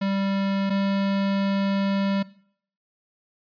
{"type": "tone pair in turn", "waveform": "square", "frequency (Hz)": [196, 196.75], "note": ["G3", "G3"], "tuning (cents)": [0, 7], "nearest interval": "unison", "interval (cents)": 7, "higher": "second", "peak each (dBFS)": [-23, -22], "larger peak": "second", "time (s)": [[0.01, 0.7], [0.7, 2.23]], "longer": "second", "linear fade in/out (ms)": 10, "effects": ["noise-tail reverb RT60 0.6 s tail -20 dB re dry", "resampled to 11025 Hz"]}